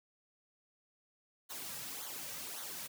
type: noise with flanger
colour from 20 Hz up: white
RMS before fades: -44 dBFS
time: 1.49-2.88 s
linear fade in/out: 20 ms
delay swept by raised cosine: 0.38 to 2.88 ms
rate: 1.8 Hz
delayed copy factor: -0.7
effects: none